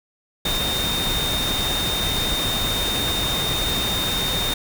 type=tone in noise; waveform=sine; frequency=3665 Hz; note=A#7; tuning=30 cents flat; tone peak=-23 dBFS; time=0.45-4.54 s; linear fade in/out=5 ms; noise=pink; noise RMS=-25 dBFS; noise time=0.45-4.54 s; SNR=-1 dB; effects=none